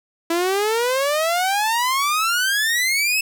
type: exponential sweep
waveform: sawtooth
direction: up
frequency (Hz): 329.6 to 2637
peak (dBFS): -14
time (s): 0.3-3.21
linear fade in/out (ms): 5
effects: none